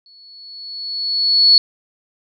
sine tone with exponential growth, 4400 Hz, C#8, 14 cents flat, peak -5 dBFS, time 0.06-1.58 s, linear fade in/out 1 ms, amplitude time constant 330 ms, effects none

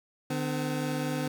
25% pulse tone pair together, 150 / 255.7 Hz, D3 / C4, +37 / -40 cents, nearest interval major sixth, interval 923 cents, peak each -28 dBFS, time 0.3-1.28 s, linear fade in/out 5 ms, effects none

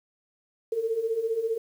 sine beating tone pair, 440 / 455 Hz, A4 / A#4, 0 / -42 cents, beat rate 15 Hz, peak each -31 / -26 dBFS, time 0.72-1.58 s, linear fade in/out 5 ms, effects 9-bit

